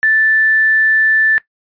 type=tone with quantisation; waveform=sine; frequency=1760 Hz; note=A6; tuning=in tune; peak=-9 dBFS; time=0.03-1.38 s; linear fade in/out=0 ms; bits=6; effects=noise-tail reverb RT60 0.1 s tail -18 dB re dry + resampled to 11025 Hz